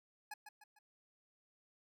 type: tone with echo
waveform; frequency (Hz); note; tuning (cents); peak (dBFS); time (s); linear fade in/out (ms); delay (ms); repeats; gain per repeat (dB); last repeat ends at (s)
25% pulse; 841; G#5; +22; -40; 0.31-0.34; 5; 150; 3; -7; 0.79
effects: none